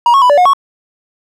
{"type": "tone with pitch steps", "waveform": "triangle", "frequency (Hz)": [952, 1097, 992, 579, 722, 1109], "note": ["A#5", "C#6", "B5", "D5", "F#5", "C#6"], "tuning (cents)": [36, -18, 7, -25, -43, 0], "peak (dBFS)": -3, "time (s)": [0.06, 0.534], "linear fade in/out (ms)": 2, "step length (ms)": 79, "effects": []}